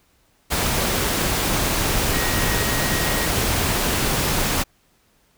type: tone in noise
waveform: sine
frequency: 1888 Hz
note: A#6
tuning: 22 cents sharp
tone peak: -29 dBFS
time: 2.12-3.27 s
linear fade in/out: 20 ms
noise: pink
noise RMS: -21 dBFS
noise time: 0.5-4.64 s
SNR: -11 dB
effects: pink hiss -61 dBFS RMS until 5.37 s